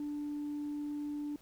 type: tone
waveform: sine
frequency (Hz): 293.7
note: D4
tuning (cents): 0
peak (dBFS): -34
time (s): 0-1.36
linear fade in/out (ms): 2
effects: tanh soft clip ceiling -33 dBFS + pink hiss -63 dBFS RMS until 1.41 s